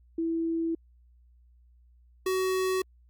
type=tone pair in turn; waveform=sine / square; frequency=329.6 / 374.9 Hz; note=E4 / F#4; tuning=0 / +23 cents; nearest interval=major second; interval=223 cents; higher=second; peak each=-26 dBFS; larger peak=neither; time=0.18-0.75 / 2.26-2.82 s; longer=first; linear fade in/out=5 ms; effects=added 60 Hz sine -56 dBFS peak until 3.09 s + Opus 48 kbps